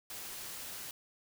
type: noise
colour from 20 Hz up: white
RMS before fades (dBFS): -44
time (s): 0.1-0.91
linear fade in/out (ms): 2
effects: none